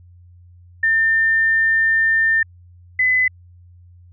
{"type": "tone pair in turn", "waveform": "sine", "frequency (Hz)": [1800, 2014], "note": ["A6", "B6"], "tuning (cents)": [39, 33], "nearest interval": "major second", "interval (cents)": 194, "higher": "second", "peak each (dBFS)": -13, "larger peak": "neither", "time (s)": [[0.83, 2.43], [2.99, 3.28]], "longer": "first", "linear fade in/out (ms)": 5, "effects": ["added 88 Hz sine -43 dBFS peak until 4.12 s"]}